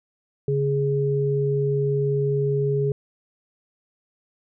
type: tone pair together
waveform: sine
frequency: 140.61 / 415.3 Hz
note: C#3 / G#4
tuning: +25 / 0 cents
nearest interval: octave + perfect fifth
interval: 1875 cents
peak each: -22 dBFS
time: 0.48-2.92 s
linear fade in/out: 2 ms
effects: none